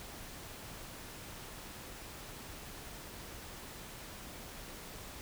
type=silence; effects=pink hiss -48 dBFS RMS until 5.21 s